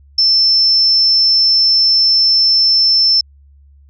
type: tone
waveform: sine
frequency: 5320 Hz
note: E8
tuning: 15 cents sharp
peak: -8 dBFS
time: 0.18-3.21 s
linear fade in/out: 5 ms
effects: added 70 Hz sine -42 dBFS peak until 3.89 s